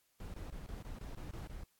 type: noise bursts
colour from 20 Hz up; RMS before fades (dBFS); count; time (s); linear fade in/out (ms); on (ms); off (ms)
brown; -45; 9; 0.2-1.636; 2; 140; 22
effects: white hiss -75 dBFS RMS until 1.79 s + AAC 64 kbps